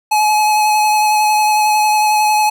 square tone with vibrato, 850 Hz, G#5, 40 cents sharp, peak -11 dBFS, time 0.11-2.5 s, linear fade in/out 10 ms, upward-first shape sine, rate 11 Hz, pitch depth 15 cents each way, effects none

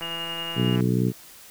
click train, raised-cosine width 0.5 ms, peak -21 dBFS, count 134, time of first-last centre 0.01-0.806 s, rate 167 Hz
sine tone with tremolo, 2843 Hz, F7, 30 cents sharp, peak -29 dBFS, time 0.02-0.76 s, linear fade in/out 5 ms, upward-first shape square, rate 11 Hz, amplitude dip 25%
harmonic tone, 61.74 Hz, B1, in tune, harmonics 2 / 3 / 4 / 5 / 6 / 7, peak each -23 / -24 / -28 / -30 / -31 / -32 dBFS, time 0.55-1.13 s, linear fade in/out 50 ms
effects white hiss -47 dBFS RMS until 1.5 s

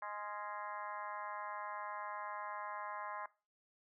harmonic tone with a mistuned harmonic, 208 Hz, G#3, 3 cents sharp, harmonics 3 / 4 / 5 / 6 / 7 / 8 / 9 / 10, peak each -51 / -48 / -45 / -51 / -55 / -51 / -57 / -59 dBFS, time 0.02-3.26 s, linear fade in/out 2 ms, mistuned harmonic 7, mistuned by -83 cents, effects noise-tail reverb RT60 0.3 s tail -19 dB re dry

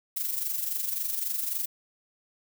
violet noise with amplitude modulation, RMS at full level -28 dBFS, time 0.16-1.66 s, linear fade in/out 10 ms, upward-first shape sine, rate 23.7 Hz, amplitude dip 60%, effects none

